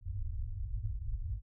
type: low-pass noise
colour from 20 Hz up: pink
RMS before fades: -37 dBFS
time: 0.01-1.42 s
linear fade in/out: 50 ms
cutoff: 110 Hz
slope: 96 dB/octave
effects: none